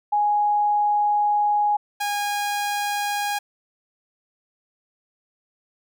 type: tone pair in turn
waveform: sine / sawtooth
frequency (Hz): 830.6 / 819.6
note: G#5 / G#5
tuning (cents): 0 / -23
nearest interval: unison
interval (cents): 23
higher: first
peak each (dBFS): -17 / -19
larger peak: first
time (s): 0.12-1.77 / 2-3.39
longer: first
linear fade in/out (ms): 10
effects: none